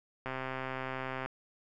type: click train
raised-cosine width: 0.5 ms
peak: -22 dBFS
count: 132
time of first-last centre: 0.26-1.26 s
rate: 131 Hz
effects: none